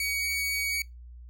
sawtooth tone, 2251 Hz, C#7, 26 cents sharp, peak -24 dBFS, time 0-0.82 s, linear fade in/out 2 ms, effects noise-tail reverb RT60 0.2 s tail -24 dB re dry + added 60 Hz sine -43 dBFS peak until 1.29 s

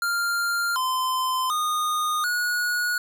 square tone with pitch steps, 1395 / 1029 / 1230 / 1454 Hz, F6 / C6 / D#6 / F#6, -2 / -29 / -20 / -31 cents, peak -23 dBFS, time 0.02-2.98 s, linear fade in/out 2 ms, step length 740 ms, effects none

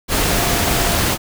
sine tone in noise, 693 Hz, F5, 14 cents flat, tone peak -26 dBFS, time 0.28-0.99 s, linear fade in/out 50 ms, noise pink, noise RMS -17 dBFS, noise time 0.08-1.18 s, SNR -12 dB, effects none

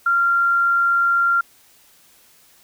sine tone, 1384 Hz, F6, 16 cents flat, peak -14 dBFS, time 0.06-1.41 s, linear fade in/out 5 ms, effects white hiss -53 dBFS RMS until 2.63 s

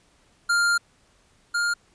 square tone pair in turn, 1400 / 1409.7 Hz, F6 / F6, +4 / +16 cents, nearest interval unison, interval 12 cents, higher second, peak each -19 / -22 dBFS, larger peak first, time 0.49-0.78 / 1.54-1.74 s, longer first, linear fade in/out 10 ms, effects pink hiss -61 dBFS RMS until 1.94 s + resampled to 22050 Hz

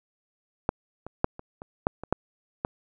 clicks, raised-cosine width 1 ms, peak -8 / -23 / -6 / -25 / -25 / -7 / -22 / -8 / -12 dBFS, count 9, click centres 0.691 / 1.066 / 1.244 / 1.394 / 1.619 / 1.869 / 2.036 / 2.126 / 2.649 s, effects none

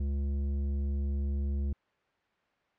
sine tone with tanh clipping, 70.2 Hz, C#2, 22 cents sharp, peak -30 dBFS, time 0-1.73 s, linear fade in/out 5 ms, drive 10 dB, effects white hiss -71 dBFS RMS until 2.78 s + low-pass 2000 Hz 12 dB/octave

